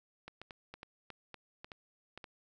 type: clicks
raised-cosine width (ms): 0.3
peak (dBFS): -30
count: 11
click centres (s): 0.28 / 0.416 / 0.508 / 0.74 / 0.831 / 1.103 / 1.343 / 1.645 / 1.718 / 2.176 / 2.242
effects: none